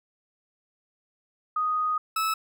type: tone pair in turn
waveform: sine / 40% pulse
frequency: 1244.5 / 1303.5 Hz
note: D#6 / E6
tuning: 0 / -20 cents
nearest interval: minor second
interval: 80 cents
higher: second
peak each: -23 dBFS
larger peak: neither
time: 1.56-1.98 / 2.16-2.34 s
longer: first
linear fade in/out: 5 ms
effects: none